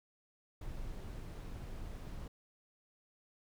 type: noise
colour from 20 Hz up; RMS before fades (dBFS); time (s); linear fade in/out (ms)
brown; -44; 0.61-2.28; 5
effects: none